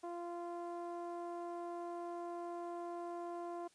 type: tone with low-pass filter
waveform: sawtooth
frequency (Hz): 345.8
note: F4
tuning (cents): -17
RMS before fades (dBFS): -44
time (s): 0.03-3.68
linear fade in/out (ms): 10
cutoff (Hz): 880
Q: 2.5
effects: white hiss -69 dBFS RMS until 3.74 s + resampled to 22050 Hz